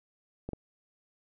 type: clicks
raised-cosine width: 2 ms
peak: -23 dBFS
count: 2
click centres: 0.49 / 0.533 s
effects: none